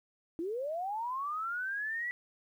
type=linear sweep; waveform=sine; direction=up; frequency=313.7 to 1973 Hz; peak=-33 dBFS; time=0.39-2.11 s; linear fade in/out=0 ms; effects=11-bit